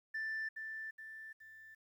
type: tone with echo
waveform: sine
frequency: 1768 Hz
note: A6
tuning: 8 cents sharp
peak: -35 dBFS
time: 0.14-0.49 s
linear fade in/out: 10 ms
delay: 420 ms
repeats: 3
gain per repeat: -6 dB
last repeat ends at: 1.75 s
effects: tanh soft clip ceiling -35 dBFS + 12-bit

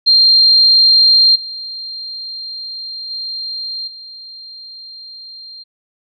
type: tone with level steps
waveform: sine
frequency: 4186 Hz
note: C8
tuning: in tune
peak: -6 / -24 / -21 / -31 dBFS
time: 0.06-5.64 s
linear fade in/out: 20 ms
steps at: 1.35 / 3.1 / 3.87 s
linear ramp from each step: 10 ms
effects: none

